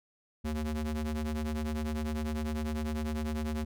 square ring-modulated tone, 77.5 Hz, D#2, 6 cents flat, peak -29 dBFS, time 0.44-3.65 s, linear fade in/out 10 ms, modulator 150 Hz, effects none

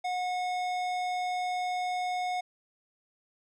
sine tone with tanh clipping, 727 Hz, F#5, 31 cents flat, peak -31 dBFS, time 0.04-2.41 s, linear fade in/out 10 ms, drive 16 dB, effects none

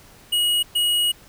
square tone bursts at uneven times, 2900 Hz, F#7, 35 cents flat, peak -18 dBFS, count 2, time 0.32-0.63 / 0.75-1.12 s, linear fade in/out 10 ms, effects pink hiss -49 dBFS RMS until 1.28 s

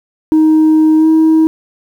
sine tone with pitch glide, 313.2 to 318.3 Hz, D#4 to D#4, +11 to +39 cents, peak -3 dBFS, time 0.32-1.47 s, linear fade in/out 0 ms, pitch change +28 cents, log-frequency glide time 0.97-1.07 s, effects tanh soft clip ceiling -4 dBFS + 7-bit

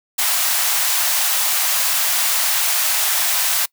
white high-pass noise, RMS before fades -18 dBFS, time 0.18-3.66 s, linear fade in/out 10 ms, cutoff 630 Hz, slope 48 dB/octave, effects noise-tail reverb RT60 0.1 s tail -24 dB re dry

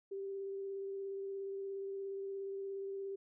sine tone with vibrato, 392 Hz, G4, in tune, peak -39 dBFS, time 0.11-3.16 s, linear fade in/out 10 ms, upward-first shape square, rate 17 Hz, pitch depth 10 cents each way, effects none

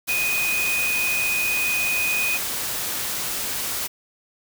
sine tone in noise, 2489 Hz, D#7, in tune, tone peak -21 dBFS, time 0.08-2.38 s, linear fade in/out 20 ms, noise white, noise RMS -27 dBFS, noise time 0.07-3.88 s, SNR +3 dB, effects none

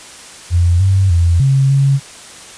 sine tone with pitch steps, 86.8 / 96.1 / 85.4 / 135.4 / 137.8 Hz, F2 / G2 / F2 / C#3 / C#3, -10 / -34 / -38 / -40 / -10 cents, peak -8 dBFS, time 0.5-2 s, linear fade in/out 50 ms, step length 300 ms, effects white hiss -35 dBFS RMS until 2.57 s + resampled to 22050 Hz

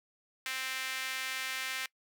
sawtooth tone with high-pass filter, 261.6 Hz, C4, in tune, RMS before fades -37 dBFS, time 0.46-1.86 s, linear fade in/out 0 ms, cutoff 2000 Hz, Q 1.7, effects noise-tail reverb RT60 0.1 s tail -23 dB re dry

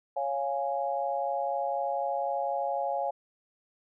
sine chord, Db major, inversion none, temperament equal, 554.4 / 698.5 / 830.6 Hz, Db5 / F5 / Ab5, 0 / 0 / 0 cents, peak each -32 dBFS, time 0.16-3.11 s, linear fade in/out 10 ms, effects none

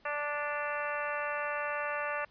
harmonic tone with a mistuned harmonic, 293 Hz, D4, 4 cents flat, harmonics 2 / 3 / 4 / 5 / 6 / 7 / 8 / 9, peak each -37 / -41 / -38 / -40 / -39 / -45 / -46 / -43 dBFS, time 0.05-2.25 s, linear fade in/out 5 ms, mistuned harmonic 9, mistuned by +39 cents, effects pink hiss -64 dBFS RMS until 2.3 s + resampled to 11025 Hz

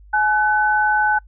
sine tone pair together, 846.5 / 1506 Hz, G#5 / F#6, +33 / +30 cents, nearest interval minor seventh, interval 997 cents, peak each -17 dBFS, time 0.13-1.19 s, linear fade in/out 10 ms, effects noise-tail reverb RT60 0.1 s tail -26 dB re dry + added 50 Hz sine -42 dBFS peak until 1.27 s

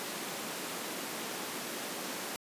pink high-pass noise, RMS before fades -39 dBFS, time 0-2.36 s, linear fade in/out 0 ms, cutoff 200 Hz, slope 24 dB/octave, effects resampled to 32000 Hz

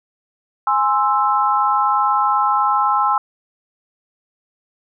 sine chord, Ab augmented, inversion none, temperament equal, 830.6 / 1046.5 / 1318.5 Hz, Ab5 / C6 / E6, 0 / 0 / 0 cents, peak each -18 dBFS, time 0.67-3.18 s, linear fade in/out 2 ms, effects none

